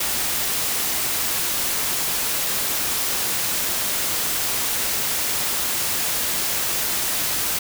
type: noise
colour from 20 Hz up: white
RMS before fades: -23 dBFS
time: 0-7.59 s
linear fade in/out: 5 ms
effects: none